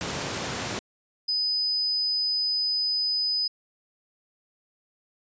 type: high-pass noise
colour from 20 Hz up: pink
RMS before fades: -31 dBFS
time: 0.01-0.79 s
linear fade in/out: 0 ms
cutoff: 110 Hz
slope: 12 dB/octave
type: tone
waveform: sine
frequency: 5000 Hz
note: D#8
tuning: 8 cents sharp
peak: -23 dBFS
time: 1.28-3.48 s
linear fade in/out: 10 ms
effects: resampled to 16000 Hz